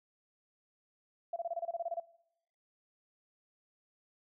sine tone bursts, 680 Hz, F5, 46 cents flat, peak -33 dBFS, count 12, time 1.33-2 s, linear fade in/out 5 ms, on 32 ms, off 26 ms, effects noise-tail reverb RT60 0.8 s tail -20 dB re dry

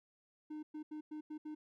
triangle tone bursts at uneven times, 305.3 Hz, D#4, 33 cents flat, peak -40 dBFS, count 6, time 0.5-0.63 / 0.74-0.83 / 0.91-1.01 / 1.11-1.21 / 1.3-1.38 / 1.45-1.55 s, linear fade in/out 10 ms, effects none

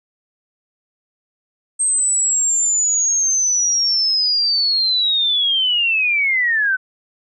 sine linear sweep, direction down, 8372 to 1491 Hz, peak -14 dBFS, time 1.79-6.77 s, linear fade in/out 20 ms, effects none

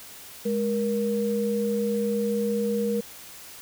sine tone pair together, 207.7 / 472.4 Hz, G#3 / A#4, 0 / +23 cents, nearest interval octave + major second, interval 1423 cents, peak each -26 / -25 dBFS, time 0.45-3.01 s, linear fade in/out 10 ms, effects white hiss -44 dBFS RMS until 3.61 s

